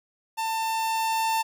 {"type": "tone with level ramp", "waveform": "45% pulse", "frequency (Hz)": 894, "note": "A5", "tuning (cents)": 27, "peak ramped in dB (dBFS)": [-26, -22], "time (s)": [0.37, 1.43], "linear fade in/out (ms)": 20, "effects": []}